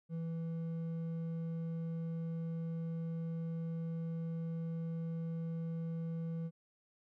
sine tone with hard clipping, 164.81 Hz, E3, in tune, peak -38 dBFS, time 0.09-6.51 s, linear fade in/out 50 ms, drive 5 dB, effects none

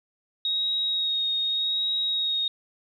sine tone with vibrato, 3763 Hz, A#7, 16 cents sharp, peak -23 dBFS, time 0.45-2.48 s, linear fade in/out 2 ms, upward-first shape sine, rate 0.84 Hz, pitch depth 20 cents each way, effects 10-bit

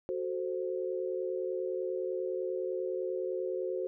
sine chord, F# diminished, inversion none, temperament equal, 370 / 440 / 523.3 Hz, F#4 / A4 / C5, 0 / 0 / 0 cents, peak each -34 / -39 / -36 dBFS, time 0.09-3.87 s, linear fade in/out 0 ms, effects none

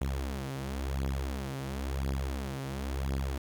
sawtooth beating tone pair, 67 / 67.96 Hz, C2 / C#2, +42 / -34 cents, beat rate 0.96 Hz, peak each -31 dBFS, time 0.01-3.38 s, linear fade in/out 5 ms, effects 10-bit

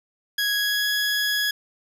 20% pulse tone with pitch glide, 1661.2 to 1674.7 Hz, G#6 to G#6, 0 to +14 cents, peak -16 dBFS, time 0.38-1.51 s, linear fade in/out 5 ms, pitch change +14 cents, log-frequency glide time 0.53-0.88 s, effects none

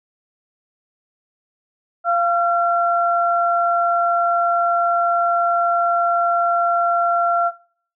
sine tone pair together, 692 / 1364.2 Hz, F5 / F6, -16 / -41 cents, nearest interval octave, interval 1175 cents, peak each -17 dBFS, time 2.04-7.52 s, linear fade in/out 50 ms, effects noise-tail reverb RT60 0.5 s tail -20 dB re dry

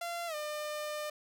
sawtooth tone with pitch glide, 687 to 601.5 Hz, F5 to D5, -29 to +41 cents, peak -32 dBFS, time 0.01-1.1 s, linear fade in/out 5 ms, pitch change -230 cents, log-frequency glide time 0.27-0.35 s, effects none

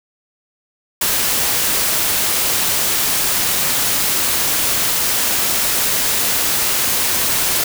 white noise, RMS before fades -17 dBFS, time 1.01-7.64 s, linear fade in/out 5 ms, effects none

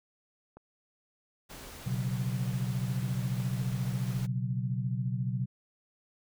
click train, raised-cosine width 1 ms, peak -35 dBFS, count 4, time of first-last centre 0.57-3.4 s, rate 1.06 Hz
pink noise, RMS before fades -46 dBFS, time 1.49-4.27 s, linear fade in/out 20 ms
sine chord, B suspended second, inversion none, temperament equal with one note detuned, 123.47 / 137.79 / 185 Hz, B2 / C#3 / F#3, 0 / -10 / 0 cents, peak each -31 / -35 / -36 dBFS, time 1.86-5.46 s, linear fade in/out 10 ms
effects none

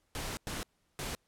pink noise bursts at uneven times, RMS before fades -38 dBFS, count 3, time 0.15-0.37 / 0.47-0.63 / 0.99-1.15 s, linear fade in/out 0 ms, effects pink hiss -75 dBFS RMS until 1.27 s + low-pass 12000 Hz 12 dB/octave

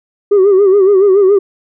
sine tone with vibrato, 392 Hz, G4, in tune, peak -3 dBFS, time 0.31-1.39 s, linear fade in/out 10 ms, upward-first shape sine, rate 7.1 Hz, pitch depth 95 cents each way, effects tanh soft clip ceiling -3 dBFS

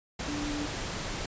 sine tone in noise, 293.7 Hz, D4, in tune, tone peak -33 dBFS, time 0.28-0.66 s, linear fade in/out 5 ms, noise pink, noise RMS -35 dBFS, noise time 0.19-1.26 s, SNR -1 dB, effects resampled to 16000 Hz

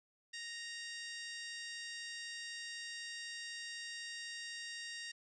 harmonic tone with a mistuned harmonic, 932 Hz, A#5, 1 cent flat, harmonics 2 / 3 / 4 / 5 / 6 / 7 / 8 / 9 / 10, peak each -47 / -52 / -52 / -52 / -52 / -61 / -57 / -60 / -66 dBFS, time 0.33-5.12 s, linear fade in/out 10 ms, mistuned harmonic 7, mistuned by +20 cents, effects none

